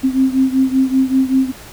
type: beating tone pair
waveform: sine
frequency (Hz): 262 / 267.2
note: C4 / C4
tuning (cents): +2 / +36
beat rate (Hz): 5.2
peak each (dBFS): -13 / -16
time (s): 0.03-1.52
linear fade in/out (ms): 20
effects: pink hiss -37 dBFS RMS until 1.72 s